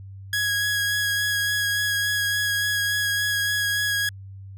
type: tone with vibrato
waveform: sawtooth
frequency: 1661.2 Hz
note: G#6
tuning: in tune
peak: -18 dBFS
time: 0.33-4.09 s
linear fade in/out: 2 ms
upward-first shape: sine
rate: 3.5 Hz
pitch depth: 14 cents each way
effects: added 97 Hz sine -37 dBFS peak until 4.57 s